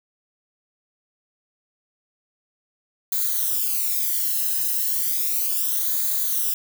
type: noise with flanger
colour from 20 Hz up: violet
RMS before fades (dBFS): -23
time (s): 3.12-6.54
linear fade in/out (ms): 2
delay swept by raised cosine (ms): 0.36 to 0.88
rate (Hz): 0.34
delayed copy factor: -0.85
effects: none